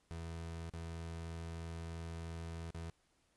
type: tone with dropouts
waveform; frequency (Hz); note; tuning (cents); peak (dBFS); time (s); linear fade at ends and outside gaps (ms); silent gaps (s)
30% pulse; 83; E2; +12; -40; 0.11-2.9; 0; 0.698-0.737 / 2.705-2.746
effects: pink hiss -75 dBFS RMS until 3.36 s + resampled to 24000 Hz